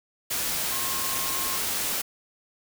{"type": "tone in noise", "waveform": "sine", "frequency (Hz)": 1072, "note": "C6", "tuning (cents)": 42, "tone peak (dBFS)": -36, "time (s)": [0.71, 1.58], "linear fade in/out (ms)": 10, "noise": "white", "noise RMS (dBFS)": -28, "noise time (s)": [0.3, 2.02], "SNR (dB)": -11, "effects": []}